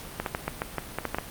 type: clicks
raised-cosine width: 0.5 ms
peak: -12 dBFS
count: 10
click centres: 0.2 / 0.262 / 0.349 / 0.48 / 0.619 / 0.783 / 0.986 / 1.053 / 1.146 / 1.185 s
effects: pink hiss -41 dBFS RMS until 1.3 s + Opus 48 kbps